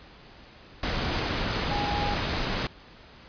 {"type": "tone in noise", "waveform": "sine", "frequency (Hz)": 822, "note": "G#5", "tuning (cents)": -18, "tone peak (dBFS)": -29, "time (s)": [1.71, 2.14], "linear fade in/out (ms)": 2, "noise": "pink", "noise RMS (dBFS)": -28, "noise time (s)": [0.83, 2.67], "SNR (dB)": -4, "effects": ["pink hiss -50 dBFS RMS until 3.28 s", "resampled to 11025 Hz"]}